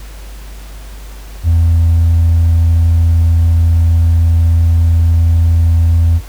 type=tone with hard clipping; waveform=triangle; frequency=83.2 Hz; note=E2; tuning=17 cents sharp; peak=-6 dBFS; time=1.43-6.21 s; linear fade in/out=50 ms; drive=2 dB; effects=added 50 Hz sine -27 dBFS peak until 6.28 s + pink hiss -38 dBFS RMS until 6.28 s